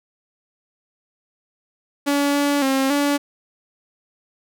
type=tone with pitch steps; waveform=sawtooth; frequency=284.7 / 286.3 / 268 / 286.6 Hz; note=C#4 / D4 / C4 / D4; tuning=+46 / -44 / +42 / -42 cents; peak=-13 dBFS; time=2.06-3.18 s; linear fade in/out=20 ms; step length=280 ms; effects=none